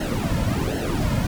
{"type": "noise with flanger", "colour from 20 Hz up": "brown", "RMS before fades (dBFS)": -23, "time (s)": [0, 1.27], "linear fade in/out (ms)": 5, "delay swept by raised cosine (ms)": [0.84, 2.64], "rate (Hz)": 1.3, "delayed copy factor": -0.8, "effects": []}